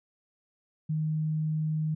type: tone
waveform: sine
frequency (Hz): 155.56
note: D#3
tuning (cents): 0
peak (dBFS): -26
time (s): 0.89-1.95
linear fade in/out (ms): 10
effects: none